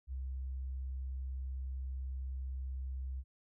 sine tone, 65.41 Hz, C2, in tune, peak -37 dBFS, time 0.07-3.24 s, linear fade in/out 50 ms, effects none

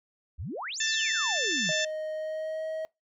sine exponential two-way sweep, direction up then down, 59.2 to 7400 to 145.3 Hz, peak -33 dBFS, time 0.38-1.72 s, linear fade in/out 20 ms, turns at 0.79 s
harmonic tone, 886 Hz, A5, 12 cents sharp, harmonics 2 / 3 / 4 / 5 / 6 / 7 / 8, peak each -30 / -35 / -31 / -43 / -36 / -37 / -38 dBFS, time 0.8-1.85 s, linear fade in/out 5 ms
triangle tone with pitch glide, 622.3 to 634.3 Hz, D#5 to D#5, 0 to +33 cents, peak -29 dBFS, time 1.69-2.85 s, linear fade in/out 0 ms, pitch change +33 cents, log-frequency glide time 2.13-2.66 s
effects noise-tail reverb RT60 0.2 s tail -24 dB re dry

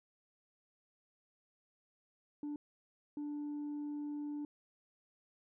sine tone bursts at uneven times, 293.7 Hz, D4, in tune, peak -36 dBFS, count 2, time 2.43-2.56 / 3.17-4.45 s, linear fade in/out 2 ms, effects tanh soft clip ceiling -37 dBFS

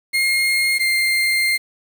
35% pulse tone pair in turn, 2137 / 2104 Hz, C7 / C7, +36 / +9 cents, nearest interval unison, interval 27 cents, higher first, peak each -14 dBFS, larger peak neither, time 0.13-0.79 / 0.79-1.58 s, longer second, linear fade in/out 20 ms, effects 7-bit

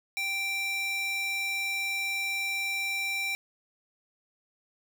square tone with high-pass filter, 784 Hz, G5, in tune, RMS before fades -31 dBFS, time 0.17-3.35 s, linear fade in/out 0 ms, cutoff 2200 Hz, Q 2.4, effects none

